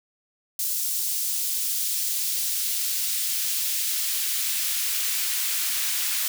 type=noise with high-pass filter sweep; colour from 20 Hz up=white; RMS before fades=-26 dBFS; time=0.59-6.28 s; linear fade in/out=2 ms; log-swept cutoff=5600 to 1600 Hz; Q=0.74; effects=none

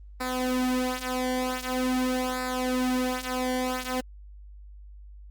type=tone with flanger; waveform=sawtooth; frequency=254.1 Hz; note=B3; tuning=49 cents sharp; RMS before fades=-28 dBFS; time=0.2-4.01 s; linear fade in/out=10 ms; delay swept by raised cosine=0.32 to 4.72 ms; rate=0.45 Hz; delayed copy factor=-0.8; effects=added 50 Hz sine -43 dBFS peak until 5.3 s + Opus 32 kbps

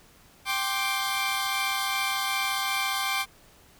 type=chord; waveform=15% pulse; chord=G suspended fourth; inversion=none; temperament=equal with one note detuned; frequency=784 / 1056.8 / 1174.7 Hz; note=G5 / C6 / D6; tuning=0 / +17 / 0 cents; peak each=-24 dBFS; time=0.45-3.26 s; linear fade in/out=50 ms; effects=pink hiss -56 dBFS RMS until 3.79 s

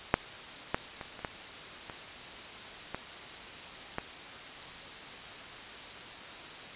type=clicks; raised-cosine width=0.5 ms; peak=-6 / -12 / -24 / -29 / -18 / -25 / -19 / -17 dBFS; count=8; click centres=0.141 / 0.745 / 1.012 / 1.192 / 1.248 / 1.898 / 2.946 / 3.984 s; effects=white hiss -44 dBFS RMS until 6.75 s + resampled to 8000 Hz

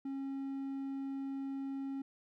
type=tone; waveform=triangle; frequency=272.3 Hz; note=C#4; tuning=31 cents flat; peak=-35 dBFS; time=0.05-2.02 s; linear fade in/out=5 ms; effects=none

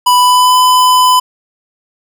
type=tone with pitch glide; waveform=square; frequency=990 to 1006.1 Hz; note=B5 to B5; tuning=+4 to +32 cents; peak=-6 dBFS; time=0.06-1.2 s; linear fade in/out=10 ms; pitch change=+28 cents; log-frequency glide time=0.16-0.57 s; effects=none

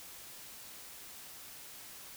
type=silence; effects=white hiss -50 dBFS RMS until 2.16 s

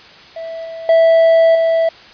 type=tone with level steps; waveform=triangle; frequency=657 Hz; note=E5; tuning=6 cents flat; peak=-22 / -24 / -5 / -9 dBFS; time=0.36-1.89 s; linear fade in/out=5 ms; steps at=0.65 / 0.89 / 1.55 s; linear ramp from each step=2 ms; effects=white hiss -40 dBFS RMS until 2.13 s + resampled to 11025 Hz

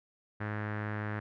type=tone with low-pass filter; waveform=sawtooth; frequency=105.7 Hz; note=G#2; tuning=31 cents sharp; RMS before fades=-36 dBFS; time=0.4-1.2 s; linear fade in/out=10 ms; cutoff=1700 Hz; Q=3.7; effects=none

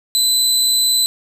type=tone; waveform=25% pulse; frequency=4019 Hz; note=B7; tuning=30 cents sharp; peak=-8 dBFS; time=0.15-1.06 s; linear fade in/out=0 ms; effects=none

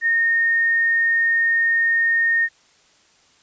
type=tone; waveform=sine; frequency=1840 Hz; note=A#6; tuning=23 cents flat; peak=-15 dBFS; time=0.01-2.49 s; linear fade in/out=50 ms; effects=white hiss -56 dBFS RMS until 3.42 s + resampled to 16000 Hz

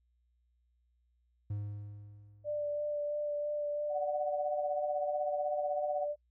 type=tone with exponential decay; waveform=triangle; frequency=103.1 Hz; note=G#2; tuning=12 cents flat; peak=-31 dBFS; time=1.5-2.98 s; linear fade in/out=5 ms; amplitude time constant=320 ms
type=tone with vibrato; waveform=sine; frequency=590 Hz; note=D5; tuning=8 cents sharp; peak=-32 dBFS; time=2.44-6.16 s; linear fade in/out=50 ms; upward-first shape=sine; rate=3 Hz; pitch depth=12 cents each way
type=tone with tremolo; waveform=sine; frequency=739 Hz; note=F#5; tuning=2 cents flat; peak=-31 dBFS; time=3.89-6.08 s; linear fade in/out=50 ms; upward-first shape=triangle; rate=16 Hz; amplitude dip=90%
effects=noise-tail reverb RT60 0.1 s tail -26 dB re dry + added 60 Hz sine -70 dBFS peak until 6.3 s

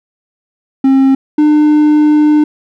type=tone pair in turn; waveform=triangle; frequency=268.2 / 301 Hz; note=C4 / D4; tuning=+43 / +43 cents; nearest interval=major second; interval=200 cents; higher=second; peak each=-3 / -3 dBFS; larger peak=neither; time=0.84-1.15 / 1.38-2.44 s; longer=second; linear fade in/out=5 ms; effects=none

